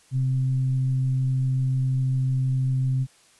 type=tone with frequency modulation; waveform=sine; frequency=130.8 Hz; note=C3; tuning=in tune; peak=-20 dBFS; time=0.11-3.07 s; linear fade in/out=50 ms; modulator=128 Hz; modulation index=0.22; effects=white hiss -57 dBFS RMS until 3.39 s + resampled to 24000 Hz